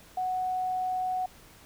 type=tone; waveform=sine; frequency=740 Hz; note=F#5; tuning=in tune; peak=-27 dBFS; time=0.17-1.26 s; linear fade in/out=5 ms; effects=pink hiss -54 dBFS RMS until 1.65 s